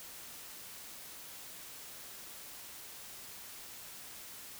silence, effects white hiss -49 dBFS RMS until 4.59 s

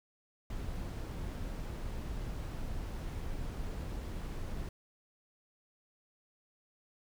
brown noise, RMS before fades -39 dBFS, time 0.5-4.69 s, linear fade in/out 2 ms, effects none

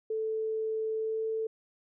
sine tone with pitch glide, 439.7 to 443 Hz, A4 to A4, -1 to +12 cents, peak -29 dBFS, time 0.1-1.47 s, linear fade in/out 5 ms, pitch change +13 cents, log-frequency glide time 0.96-1.25 s, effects none

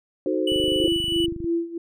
sine chord, D# diminished seventh, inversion none, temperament equal, 311.1 / 370 / 440 / 523.3 Hz, D#4 / F#4 / A4 / C5, 0 / 0 / 0 / 0 cents, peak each -25 / -25 / -30 / -27 dBFS, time 0.26-0.88 s, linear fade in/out 2 ms
triangle tone, 2960 Hz, F#7, in tune, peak -22 dBFS, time 0.47-1.26 s, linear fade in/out 5 ms
click train, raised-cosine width 5 ms, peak -22 dBFS, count 24, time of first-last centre 0.52-1.444 s, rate 24.9 Hz
sine tone with tremolo, 337 Hz, E4, 38 cents sharp, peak -19 dBFS, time 0.81-1.78 s, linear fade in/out 5 ms, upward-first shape sine, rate 3.1 Hz, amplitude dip 85%
effects none

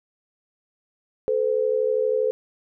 sine tone pair together, 436.3 / 508.8 Hz, A4 / C5, -15 / -48 cents, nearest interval minor third, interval 267 cents, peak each -22 dBFS, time 1.28-2.31 s, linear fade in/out 0 ms, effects none

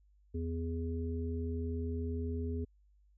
harmonic tone, 82.8 Hz, E2, 8 cents sharp, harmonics 1 / 3 / 5, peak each -35 / -40 / -42 dBFS, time 0.34-2.65 s, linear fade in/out 10 ms, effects added 50 Hz sine -63 dBFS peak until 3.17 s

